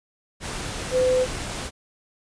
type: tone in noise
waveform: sine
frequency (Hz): 509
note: C5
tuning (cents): -48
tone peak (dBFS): -17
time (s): 0.91-1.27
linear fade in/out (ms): 50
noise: pink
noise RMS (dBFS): -31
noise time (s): 0.4-1.71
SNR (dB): +11
effects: resampled to 22050 Hz